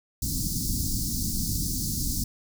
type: band-stop noise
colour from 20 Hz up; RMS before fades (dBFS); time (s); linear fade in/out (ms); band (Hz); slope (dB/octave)
pink; -28; 0.22-2.24; 5; 290 to 4600; 48
effects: none